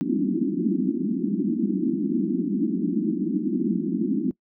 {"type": "band-pass noise", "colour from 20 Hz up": "pink", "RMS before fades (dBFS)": -24, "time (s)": [0.01, 4.31], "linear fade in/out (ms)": 0, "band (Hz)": [180, 350], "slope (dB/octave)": 96, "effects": ["noise-tail reverb RT60 0.1 s tail -21 dB re dry"]}